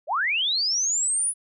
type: linear sweep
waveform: sine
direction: up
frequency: 506 to 10010 Hz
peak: -21 dBFS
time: 0.07-1.34 s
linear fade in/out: 50 ms
effects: none